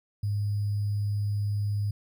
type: tone with sample-and-hold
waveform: sine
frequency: 102.7 Hz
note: G#2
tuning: 19 cents flat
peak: -25 dBFS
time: 0.23-1.91 s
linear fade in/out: 5 ms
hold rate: 4900 Hz
effects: none